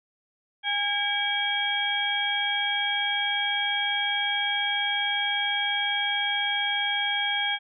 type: harmonic tone with a mistuned harmonic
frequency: 815 Hz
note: G#5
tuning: 33 cents flat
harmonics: 1 / 2 / 3 / 4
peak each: -31 / -30 / -30 / -27 dBFS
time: 0.63-7.59 s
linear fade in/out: 50 ms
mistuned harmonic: 3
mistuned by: -110 cents
effects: none